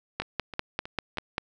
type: two click trains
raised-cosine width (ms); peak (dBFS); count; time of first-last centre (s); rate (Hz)
0.3; -11 / -22; 7 / 4; 0.2-1.381 / 0.22-1.172; 5.08 / 3.15
effects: none